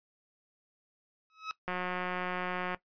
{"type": "tone with exponential growth", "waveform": "sawtooth", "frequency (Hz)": 1284, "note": "E6", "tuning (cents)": -46, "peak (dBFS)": -28, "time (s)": [1.3, 1.51], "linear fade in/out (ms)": 0, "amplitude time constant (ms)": 45}
{"type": "click train", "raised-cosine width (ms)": 0.5, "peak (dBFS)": -20, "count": 194, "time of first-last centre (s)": [1.68, 2.746], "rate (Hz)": 181}
{"effects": ["noise-tail reverb RT60 0.1 s tail -17 dB re dry", "resampled to 11025 Hz"]}